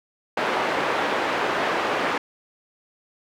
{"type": "band-pass noise", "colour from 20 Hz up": "pink", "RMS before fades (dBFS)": -24, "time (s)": [0.37, 2.18], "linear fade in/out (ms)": 5, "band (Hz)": [440, 2000], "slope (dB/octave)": 12, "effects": []}